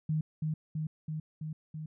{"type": "tone with echo", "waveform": "sine", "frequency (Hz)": 155.56, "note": "D#3", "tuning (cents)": 0, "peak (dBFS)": -27, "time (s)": [0.09, 0.21], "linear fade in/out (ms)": 5, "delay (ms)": 330, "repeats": 5, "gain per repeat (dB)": -2, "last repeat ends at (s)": 1.86, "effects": []}